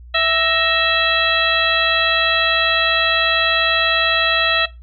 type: harmonic tone with a mistuned harmonic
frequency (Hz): 659.3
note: E5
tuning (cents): 0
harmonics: 1 / 2 / 3 / 4 / 5 / 6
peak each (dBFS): -21 / -21 / -21 / -21 / -21 / -21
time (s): 0.14-4.66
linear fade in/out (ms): 10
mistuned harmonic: 3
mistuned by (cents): -96
effects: noise-tail reverb RT60 0.2 s tail -17 dB re dry + added 60 Hz sine -36 dBFS peak until 4.82 s